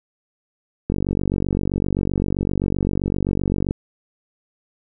click train, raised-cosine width 3 ms, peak -8 dBFS, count 135, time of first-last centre 0.9-3.709 s, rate 47.7 Hz, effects none

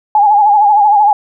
sine tone with vibrato, 830.6 Hz, G#5, in tune, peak -5 dBFS, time 0.15-1.13 s, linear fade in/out 2 ms, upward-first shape sine, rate 13 Hz, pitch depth 65 cents each way, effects none

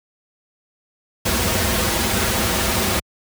pink noise with comb filter, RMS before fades -19 dBFS, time 1.25-3 s, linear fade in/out 10 ms, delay 6.9 ms, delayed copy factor -0.7, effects high-pass 60 Hz 12 dB/octave

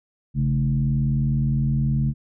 sine tone with frequency modulation, 138.59 Hz, C#3, in tune, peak -18 dBFS, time 0.34-2.14 s, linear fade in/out 50 ms, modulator 79.5 Hz, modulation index 0.83, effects none

